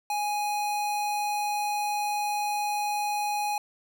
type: tone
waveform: square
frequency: 830.6 Hz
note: G#5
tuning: in tune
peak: -27 dBFS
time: 0.1-3.58 s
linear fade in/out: 2 ms
effects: none